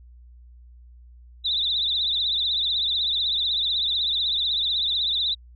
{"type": "tone with vibrato", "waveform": "sine", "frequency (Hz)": 3729, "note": "A#7", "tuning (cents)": 0, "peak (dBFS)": -21, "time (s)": [1.44, 5.35], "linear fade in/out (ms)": 20, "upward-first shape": "triangle", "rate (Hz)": 16, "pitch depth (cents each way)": 140, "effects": ["added 60 Hz sine -45 dBFS peak until 5.55 s"]}